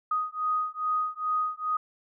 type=beating tone pair; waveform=sine; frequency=1246 / 1248.4 Hz; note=D#6 / D#6; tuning=+2 / +5 cents; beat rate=2.4 Hz; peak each=-29 dBFS; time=0.11-1.77 s; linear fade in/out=5 ms; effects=none